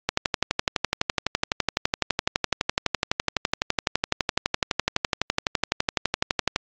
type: click train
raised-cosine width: 0.2 ms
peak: -3 dBFS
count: 78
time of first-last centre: 0.09-6.561 s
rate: 11.9 Hz
effects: low-pass 7000 Hz 12 dB/octave + AAC 48 kbps